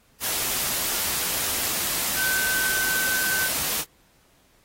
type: tone in noise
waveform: sine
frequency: 1529 Hz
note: G6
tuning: 44 cents flat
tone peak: -24 dBFS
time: 2.15-3.5 s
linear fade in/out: 50 ms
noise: white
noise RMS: -26 dBFS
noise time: 0.2-3.85 s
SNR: -1 dB
effects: pink hiss -61 dBFS RMS until 4.64 s + AAC 48 kbps